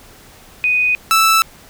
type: tone pair in turn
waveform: sine / sawtooth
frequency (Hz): 2489 / 1318.5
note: D#7 / E6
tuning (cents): 0 / 0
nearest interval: major seventh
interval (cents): 1100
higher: first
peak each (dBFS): -12 / -6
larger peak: second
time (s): 0.64-0.95 / 1.11-1.42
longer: neither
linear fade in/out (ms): 0
effects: pink hiss -43 dBFS RMS until 1.69 s